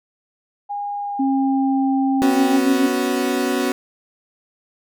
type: tone with pitch glide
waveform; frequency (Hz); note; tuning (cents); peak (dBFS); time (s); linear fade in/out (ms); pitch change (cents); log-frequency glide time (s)
sine; 815 to 790.4; G#5 to G5; -33 to +14; -23; 0.69-2.58; 20; -53; 0.98-1.93
type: tone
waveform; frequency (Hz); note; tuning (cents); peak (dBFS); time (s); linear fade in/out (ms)
sine; 270.3; C#4; -44; -16; 1.19-2.87; 10
type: chord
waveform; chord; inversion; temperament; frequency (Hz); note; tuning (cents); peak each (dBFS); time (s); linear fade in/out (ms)
35% pulse; B suspended second; none; equal; 246.9 / 277.2 / 370; B3 / C#4 / F#4; 0 / 0 / 0; -21; 2.22-3.72; 0
effects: none